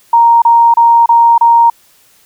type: tone bursts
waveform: sine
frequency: 932.3 Hz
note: A#5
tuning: in tune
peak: -3 dBFS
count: 5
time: 0.13-1.7 s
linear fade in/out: 5 ms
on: 290 ms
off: 30 ms
effects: white hiss -48 dBFS RMS until 2.25 s